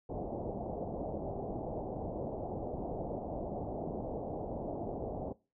white low-pass noise, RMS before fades -39 dBFS, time 0.09-5.33 s, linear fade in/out 10 ms, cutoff 760 Hz, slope 48 dB/octave, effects noise-tail reverb RT60 0.3 s tail -21 dB re dry

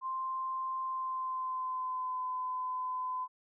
sine tone with pitch glide, 1046.5 to 1016.1 Hz, C6 to B5, 0 to +49 cents, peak -33 dBFS, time 0.01-3.28 s, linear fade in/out 50 ms, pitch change -51 cents, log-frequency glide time 0.82-2.23 s, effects none

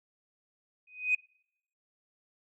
sine tone with exponential growth, 2500 Hz, D#7, 8 cents sharp, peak -20 dBFS, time 0.87-1.15 s, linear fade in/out 5 ms, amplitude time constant 60 ms, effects noise-tail reverb RT60 0.7 s tail -26 dB re dry + tanh soft clip ceiling -16 dBFS

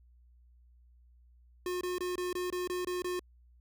square tone bursts, 360.1 Hz, F#4, 47 cents flat, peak -33 dBFS, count 9, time 1.66-3.194 s, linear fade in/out 2 ms, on 150 ms, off 23 ms, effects added 60 Hz sine -58 dBFS peak until 3.6 s

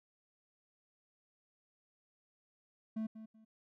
triangle tone with echo, 220 Hz, A3, in tune, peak -33 dBFS, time 2.96-3.07 s, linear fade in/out 10 ms, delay 190 ms, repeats 2, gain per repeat -12 dB, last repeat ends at 3.45 s, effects none

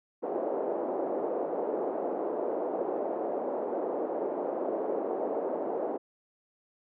white band-pass noise, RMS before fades -32 dBFS, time 0.22-5.98 s, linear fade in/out 20 ms, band 320 to 640 Hz, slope 24 dB/octave, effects none

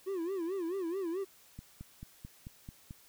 triangle tone with vibrato, 359.4 Hz, F4, 50 cents sharp, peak -31 dBFS, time 0.06-1.25 s, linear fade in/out 20 ms, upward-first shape sine, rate 4.6 Hz, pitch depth 170 cents each way
click train, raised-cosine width 5 ms, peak -32 dBFS, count 7, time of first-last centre 1.59-2.909 s, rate 4.55 Hz
effects white hiss -61 dBFS RMS until 3.08 s

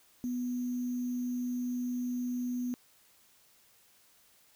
sine tone with sample-and-hold, 246.9 Hz, B3, in tune, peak -31 dBFS, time 0.24-2.74 s, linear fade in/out 0 ms, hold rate 6300 Hz, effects white hiss -64 dBFS RMS until 4.55 s

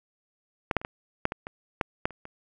clicks, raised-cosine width 0.5 ms, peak -10 / -7 / -25 / -17 / -8 / -16 / -21 / -9 / -8 / -29 / -26 dBFS, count 11, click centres 0.712 / 0.767 / 0.815 / 0.849 / 1.254 / 1.321 / 1.469 / 1.812 / 2.055 / 2.107 / 2.254 s, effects none

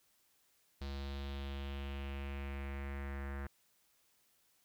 square tone with low-pass filter sweep, 69.3 Hz, C#2, in tune, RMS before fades -42 dBFS, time 0.81-3.47 s, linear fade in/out 5 ms, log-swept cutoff 4300 to 1700 Hz, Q 3.1, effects white hiss -73 dBFS RMS until 4.64 s

